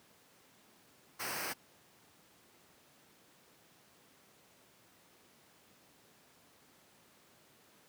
pink noise with comb filter, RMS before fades -39 dBFS, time 1.19-1.54 s, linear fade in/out 20 ms, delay 0.28 ms, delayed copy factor -0.65, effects pink hiss -64 dBFS RMS until 7.88 s + high-pass 150 Hz 12 dB/octave

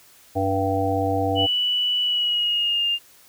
harmonic tone, 97 Hz, G2, 18 cents flat, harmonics 1 / 3 / 5 / 7 / 8, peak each -26 / -26 / -26 / -26 / -26 dBFS, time 0.35-1.47 s, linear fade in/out 20 ms
sine tone with pitch glide, 2960 to 2807 Hz, F#7 to F7, 0 to +8 cents, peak -19 dBFS, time 1.35-2.99 s, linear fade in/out 50 ms, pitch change -92 cents, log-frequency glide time 2.02-2.88 s
effects white hiss -52 dBFS RMS until 3.28 s

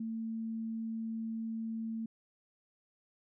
sine tone, 224.6 Hz, A3, 36 cents sharp, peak -35 dBFS, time 0-2.06 s, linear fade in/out 5 ms, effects none

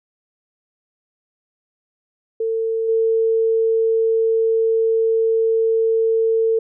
sine tone with level steps, 450 Hz, A4, 39 cents sharp, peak -18 / -14 dBFS, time 2.4-6.59 s, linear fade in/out 5 ms, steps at 2.88 s, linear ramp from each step 10 ms, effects none

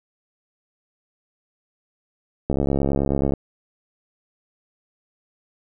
click train, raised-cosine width 2 ms, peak -8 dBFS, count 59, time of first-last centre 2.5-3.337 s, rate 69.3 Hz, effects none

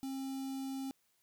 square tone with notch filter, 267.9 Hz, C4, 41 cents sharp, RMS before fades -40 dBFS, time 0.03-0.91 s, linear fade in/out 0 ms, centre 1700 Hz, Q 0.53, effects white hiss -75 dBFS RMS until 1.22 s

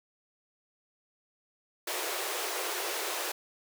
pink high-pass noise, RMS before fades -34 dBFS, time 1.87-3.32 s, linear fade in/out 5 ms, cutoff 340 Hz, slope 96 dB/octave, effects none

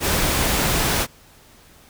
pink noise, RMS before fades -20 dBFS, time 0-1.07 s, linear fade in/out 50 ms, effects pink hiss -50 dBFS RMS until 1.89 s

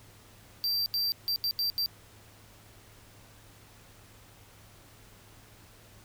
square tone bursts at uneven times, 4699 Hz, D8, in tune, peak -27 dBFS, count 6, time 0.64-0.86 / 0.94-1.12 / 1.28-1.36 / 1.44-1.51 / 1.59-1.7 / 1.78-1.86 s, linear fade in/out 0 ms, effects added 105 Hz sine -58 dBFS peak until 6.04 s + pink hiss -56 dBFS RMS until 6.04 s

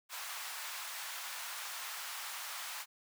pink high-pass noise, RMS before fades -43 dBFS, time 0.09-2.86 s, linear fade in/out 50 ms, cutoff 890 Hz, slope 24 dB/octave, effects none

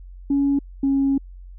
sine tone pair in turn, 280 / 274.1 Hz, C#4 / C#4, +18 / -19 cents, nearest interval unison, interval 37 cents, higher first, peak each -15 / -15 dBFS, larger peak neither, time 0.3-0.59 / 0.83-1.18 s, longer second, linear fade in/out 5 ms, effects tanh soft clip ceiling -12 dBFS + added 45 Hz sine -37 dBFS peak until 1.58 s

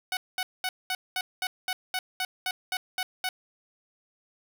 10% pulse tone bursts, 743 Hz, F#5, 7 cents sharp, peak -19 dBFS, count 13, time 0.12-3.29 s, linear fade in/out 2 ms, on 50 ms, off 210 ms, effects none

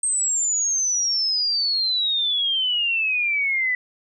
sine exponential sweep, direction down, 8410 to 1975.5 Hz, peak -19 dBFS, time 0.03-3.75 s, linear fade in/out 2 ms, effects none

